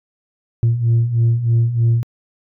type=beating tone pair; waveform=sine; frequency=114.1 / 117.3 Hz; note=A#2 / A#2; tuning=-37 / +11 cents; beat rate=3.2 Hz; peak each=-17 / -12 dBFS; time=0.63-2.03 s; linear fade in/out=0 ms; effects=tanh soft clip ceiling -9 dBFS